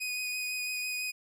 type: tone with vibrato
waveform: sawtooth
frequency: 2489 Hz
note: D#7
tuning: in tune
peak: -29 dBFS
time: 0-1.12 s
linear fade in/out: 20 ms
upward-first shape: sine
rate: 6 Hz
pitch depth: 12 cents each way
effects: resampled to 32000 Hz